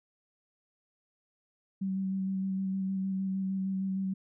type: tone with vibrato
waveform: sine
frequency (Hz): 191.4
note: G3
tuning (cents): -41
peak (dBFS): -29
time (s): 1.81-4.14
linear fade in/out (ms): 10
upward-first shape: square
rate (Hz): 6.5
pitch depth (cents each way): 13
effects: none